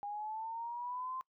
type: linear sweep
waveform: sine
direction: up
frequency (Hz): 810 to 1046.5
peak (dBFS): -38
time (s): 0.03-1.21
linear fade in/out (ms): 0
effects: noise-tail reverb RT60 0.1 s tail -23 dB re dry